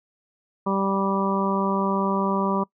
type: harmonic tone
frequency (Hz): 195.3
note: G3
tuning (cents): -6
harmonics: 1 / 2 / 3 / 4 / 5 / 6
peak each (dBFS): -24 / -28 / -30 / -35 / -27 / -29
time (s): 0.66-2.64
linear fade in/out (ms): 10
effects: noise-tail reverb RT60 0.1 s tail -23 dB re dry